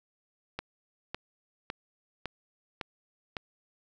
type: click train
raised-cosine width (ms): 0.3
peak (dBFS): -18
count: 6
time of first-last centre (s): 0.59-3.368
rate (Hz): 1.8
effects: none